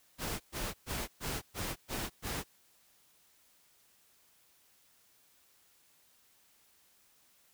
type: noise bursts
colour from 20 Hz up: pink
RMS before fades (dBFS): -37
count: 7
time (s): 0.18-2.44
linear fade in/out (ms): 50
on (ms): 220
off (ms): 120
effects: white hiss -67 dBFS RMS until 7.53 s